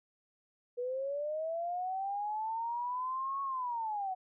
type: linear two-way sweep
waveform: sine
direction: up then down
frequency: 481.2 to 1108.7 to 733 Hz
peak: -33 dBFS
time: 0.77-4.15 s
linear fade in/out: 20 ms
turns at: 3.42 s
effects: none